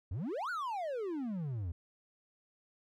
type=exponential two-way sweep; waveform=triangle; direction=up then down; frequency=78.6 to 1509 to 78.6 Hz; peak=-33 dBFS; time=0.11-1.72 s; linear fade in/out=5 ms; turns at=0.5 s; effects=none